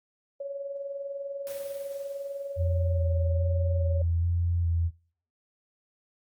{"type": "tone with tremolo", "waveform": "sine", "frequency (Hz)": 558, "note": "C#5", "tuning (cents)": 11, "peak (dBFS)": -30, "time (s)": [0.4, 4.02], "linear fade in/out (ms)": 5, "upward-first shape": "triangle", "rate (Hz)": 20, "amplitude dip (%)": 60}
{"type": "noise with exponential decay", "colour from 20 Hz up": "white", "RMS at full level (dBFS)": -43, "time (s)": [1.47, 3.31], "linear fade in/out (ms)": 0, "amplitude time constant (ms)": 400}
{"type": "tone with vibrato", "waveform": "sine", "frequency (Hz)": 85, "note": "F2", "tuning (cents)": -46, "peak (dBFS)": -23, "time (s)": [2.56, 4.91], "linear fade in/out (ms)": 50, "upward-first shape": "square", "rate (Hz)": 1.2, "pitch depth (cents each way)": 21}
{"effects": ["noise-tail reverb RT60 0.5 s tail -23 dB re dry", "Opus 48 kbps"]}